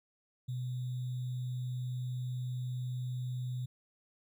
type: tone with sample-and-hold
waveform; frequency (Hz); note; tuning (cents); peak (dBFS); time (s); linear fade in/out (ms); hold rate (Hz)
sine; 125.5; B2; +28; -34; 0.48-3.66; 10; 3675
effects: none